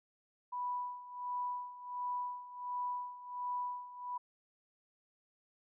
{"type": "tone with tremolo", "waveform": "sine", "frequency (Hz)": 986, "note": "B5", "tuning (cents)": -3, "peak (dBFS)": -34, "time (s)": [0.52, 4.18], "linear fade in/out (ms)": 10, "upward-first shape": "sine", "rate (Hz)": 1.4, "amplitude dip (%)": 80, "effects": []}